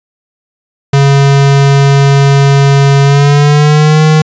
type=tone with pitch glide; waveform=square; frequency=139.2 to 155.35 Hz; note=C#3 to D#3; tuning=+8 to -2 cents; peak=-4 dBFS; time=0.93-4.22 s; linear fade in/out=5 ms; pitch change=+190 cents; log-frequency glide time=3.03-4.02 s; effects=resampled to 16000 Hz